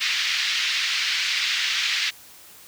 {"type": "band-pass noise", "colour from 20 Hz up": "pink", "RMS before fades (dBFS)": -24, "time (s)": [0, 2.11], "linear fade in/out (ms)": 20, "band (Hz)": [1900, 5000], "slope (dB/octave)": 24, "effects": ["white hiss -47 dBFS RMS until 2.67 s"]}